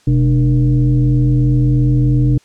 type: tone with frequency modulation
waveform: sine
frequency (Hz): 127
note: B2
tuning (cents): +49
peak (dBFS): -9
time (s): 0.07-2.38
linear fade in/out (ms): 5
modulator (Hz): 171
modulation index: 0.79
effects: white hiss -52 dBFS RMS until 2.44 s + low-pass 7000 Hz 12 dB/octave